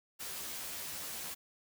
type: noise with comb filter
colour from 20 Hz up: white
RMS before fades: -42 dBFS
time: 0.19-1.35 s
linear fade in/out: 20 ms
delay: 13 ms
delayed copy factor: +0.75
effects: none